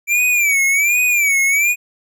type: tone with vibrato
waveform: square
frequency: 2325 Hz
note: D7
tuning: 18 cents flat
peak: -13 dBFS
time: 0.07-1.76 s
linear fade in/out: 50 ms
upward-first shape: sine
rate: 1.3 Hz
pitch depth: 120 cents each way
effects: none